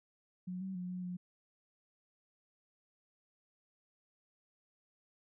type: tone with pitch steps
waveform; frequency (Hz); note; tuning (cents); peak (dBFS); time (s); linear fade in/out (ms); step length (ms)
sine; 181.9 / 190.3 / 180 / 181.7 / 179.4; F#3 / F#3 / F#3 / F#3 / F3; -29 / +49 / -47 / -31 / +47; -38; 0.47-1.17; 10; 140
effects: none